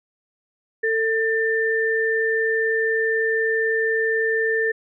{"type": "tone pair together", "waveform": "sine", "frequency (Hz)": [447, 1788], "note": ["A4", "A6"], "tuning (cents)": [27, 27], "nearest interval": "2 octaves", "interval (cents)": 2400, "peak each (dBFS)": [-21, -21], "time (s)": [0.83, 4.72], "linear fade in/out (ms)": 10, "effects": []}